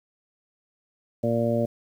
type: harmonic tone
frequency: 116.54 Hz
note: A#2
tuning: in tune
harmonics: 1 / 2 / 3 / 4 / 5 / 6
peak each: -28 / -26 / -32 / -30 / -25 / -38 dBFS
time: 1.23-1.66 s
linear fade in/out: 10 ms
effects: 9-bit